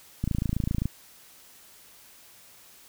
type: click train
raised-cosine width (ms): 5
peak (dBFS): -14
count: 18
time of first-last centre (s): 0.24-0.856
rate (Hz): 27.6
effects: white hiss -53 dBFS RMS until 2.88 s